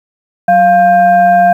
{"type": "tone with frequency modulation", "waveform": "sine", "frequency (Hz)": 698.5, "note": "F5", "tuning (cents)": 0, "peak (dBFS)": -4, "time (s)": [0.48, 1.53], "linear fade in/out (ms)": 5, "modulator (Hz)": 885, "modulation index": 0.46, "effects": ["7-bit"]}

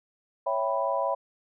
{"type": "chord", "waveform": "sine", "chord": "C# half-diminished seventh", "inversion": "none", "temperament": "equal", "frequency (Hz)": [554.4, 659.3, 784, 987.8], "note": ["C#5", "E5", "G5", "B5"], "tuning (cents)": [0, 0, 0, 0], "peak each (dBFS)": [-29, -30, -33, -29], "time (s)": [0.46, 1.15], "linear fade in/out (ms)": 10, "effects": []}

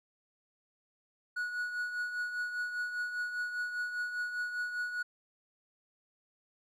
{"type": "tone with tremolo", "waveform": "triangle", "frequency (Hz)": 1462, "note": "F#6", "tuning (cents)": -21, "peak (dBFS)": -29, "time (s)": [1.36, 5.03], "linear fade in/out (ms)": 10, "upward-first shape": "triangle", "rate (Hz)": 5, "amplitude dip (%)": 60, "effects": []}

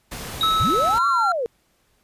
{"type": "noise", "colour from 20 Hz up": "pink", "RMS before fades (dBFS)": -33, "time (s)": [0.11, 0.99], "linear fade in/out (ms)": 10}
{"type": "tone with exponential decay", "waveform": "triangle", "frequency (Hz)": 3800, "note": "A#7", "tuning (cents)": 33, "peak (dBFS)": -17, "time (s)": [0.41, 1.24], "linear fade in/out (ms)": 1, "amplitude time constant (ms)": 180}
{"type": "tone with pitch glide", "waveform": "triangle", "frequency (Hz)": [1300, 1371], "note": ["E6", "F6"], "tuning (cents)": [-24, -32], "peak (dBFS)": -16, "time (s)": [0.43, 1.32], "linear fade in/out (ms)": 2, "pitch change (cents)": 92, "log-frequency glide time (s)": [0.92, 0.97]}
{"type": "linear two-way sweep", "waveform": "sine", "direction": "up then down", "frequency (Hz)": [61.74, 1167, 444.1], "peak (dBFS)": -21, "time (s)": [0.6, 1.46], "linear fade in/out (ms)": 0, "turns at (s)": 1.07}
{"effects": ["pink hiss -64 dBFS RMS until 2.03 s", "resampled to 32000 Hz"]}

